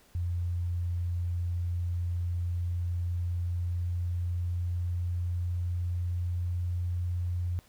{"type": "tone with pitch glide", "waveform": "sine", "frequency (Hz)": [87.31, 88.32], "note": ["F2", "F2"], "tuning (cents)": [0, 20], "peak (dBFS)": -28, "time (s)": [0.15, 7.59], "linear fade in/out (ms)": 0, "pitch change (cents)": 20, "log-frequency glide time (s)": [2.37, 7.29], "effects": ["pink hiss -61 dBFS RMS until 7.68 s"]}